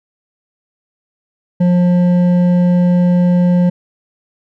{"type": "tone with hard clipping", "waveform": "sine", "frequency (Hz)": 177.6, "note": "F3", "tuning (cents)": 29, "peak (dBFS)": -10, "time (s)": [1.6, 3.7], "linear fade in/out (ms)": 10, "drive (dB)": 7, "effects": []}